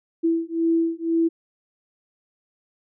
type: beating tone pair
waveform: sine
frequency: 329.6 / 331.6 Hz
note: E4 / E4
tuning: 0 / +10 cents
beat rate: 2 Hz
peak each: -22 dBFS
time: 0.23-1.29 s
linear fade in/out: 20 ms
effects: none